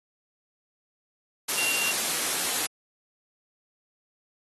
sine tone in noise, 2764 Hz, F7, 19 cents flat, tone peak -27 dBFS, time 1.57-1.92 s, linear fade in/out 10 ms, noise white, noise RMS -27 dBFS, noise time 1.48-2.67 s, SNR -3 dB, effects high-pass 200 Hz 12 dB/octave + AAC 32 kbps

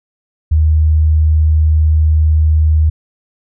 sine tone, 77.8 Hz, D#2, in tune, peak -7 dBFS, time 0.51-2.9 s, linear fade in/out 10 ms, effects none

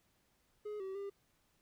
triangle tone with pitch steps, 420 / 383 / 398.8 Hz, G#4 / G4 / G4, +19 / -40 / +30 cents, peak -38 dBFS, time 0.65-1.1 s, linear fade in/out 10 ms, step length 150 ms, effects pink hiss -75 dBFS RMS until 1.61 s

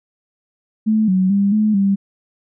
sine tone with pitch steps, 217.4 / 186.8 / 199.6 / 213.9 / 197.2 Hz, A3 / F#3 / G3 / A3 / G3, -21 / +17 / +32 / -49 / +11 cents, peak -12 dBFS, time 0.86-1.96 s, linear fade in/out 20 ms, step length 220 ms, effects none

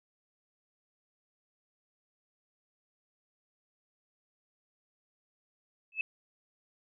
sine tone with exponential growth, 2605 Hz, E7, 21 cents flat, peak -24 dBFS, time 5.92-6.01 s, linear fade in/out 2 ms, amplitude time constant 19 ms, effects none

